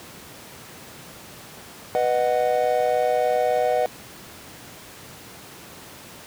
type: chord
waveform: triangle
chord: B major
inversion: none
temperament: just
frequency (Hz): 493.9 / 617.4 / 740.8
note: B4 / D#5 / F#5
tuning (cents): 0 / -14 / +2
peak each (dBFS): -21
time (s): 1.95-3.86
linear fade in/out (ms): 0
effects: pink hiss -42 dBFS RMS until 6.26 s + high-pass 100 Hz 12 dB/octave